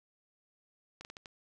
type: slowing click train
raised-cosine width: 0.2 ms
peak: -29 dBFS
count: 5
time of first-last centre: 1.01-1.258 s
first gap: 39 ms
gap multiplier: 1.32
effects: none